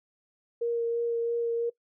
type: tone with vibrato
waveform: sine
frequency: 467.4 Hz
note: A#4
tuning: 5 cents sharp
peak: -25 dBFS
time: 0.61-1.7 s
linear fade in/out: 10 ms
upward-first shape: sine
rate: 3 Hz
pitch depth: 11 cents each way
effects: noise-tail reverb RT60 0.1 s tail -21 dB re dry